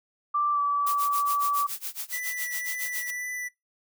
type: tone with pitch glide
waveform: sine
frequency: 1175 to 1152.1 Hz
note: D6 to D6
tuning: +1 to -34 cents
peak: -22 dBFS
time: 0.34-1.67 s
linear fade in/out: 10 ms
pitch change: -35 cents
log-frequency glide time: 0.52-0.6 s
type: noise with tremolo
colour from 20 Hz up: blue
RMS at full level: -32 dBFS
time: 0.86-3.11 s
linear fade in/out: 10 ms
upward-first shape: sine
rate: 7.2 Hz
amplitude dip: 95%
type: tone with vibrato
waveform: square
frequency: 1975.5 Hz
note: B6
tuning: in tune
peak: -32 dBFS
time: 2.12-3.49 s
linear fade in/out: 20 ms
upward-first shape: triangle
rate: 1.9 Hz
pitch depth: 16 cents each way
effects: noise-tail reverb RT60 0.2 s tail -22 dB re dry